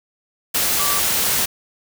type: tone in noise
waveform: sine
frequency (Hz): 1159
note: D6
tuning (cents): -23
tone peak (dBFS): -24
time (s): 0.79-1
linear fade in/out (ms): 10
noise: white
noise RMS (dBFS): -19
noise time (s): 0.54-1.46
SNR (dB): -8
effects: none